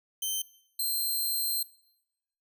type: tone pair in turn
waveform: 10% pulse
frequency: 3100 / 4156 Hz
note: G7 / C8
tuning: -20 / -12 cents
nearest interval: perfect fourth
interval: 508 cents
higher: second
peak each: -21 dBFS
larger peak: neither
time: 0.22-0.42 / 0.79-1.63 s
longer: second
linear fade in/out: 5 ms
effects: noise-tail reverb RT60 0.9 s tail -21 dB re dry